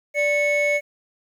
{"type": "tone pair together", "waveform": "triangle", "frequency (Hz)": [585, 2205], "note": ["D5", "C#7"], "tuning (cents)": [-7, -10], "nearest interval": "octave + major seventh", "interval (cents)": 2297, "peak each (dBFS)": -18, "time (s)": [0.14, 0.81], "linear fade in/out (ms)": 50, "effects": ["tanh soft clip ceiling -10 dBFS", "9-bit"]}